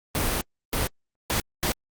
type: noise bursts at uneven times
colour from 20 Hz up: pink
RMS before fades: -25 dBFS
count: 4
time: 0.15-0.41 / 0.73-0.87 / 1.3-1.4 / 1.63-1.72 s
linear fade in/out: 0 ms
effects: Opus 32 kbps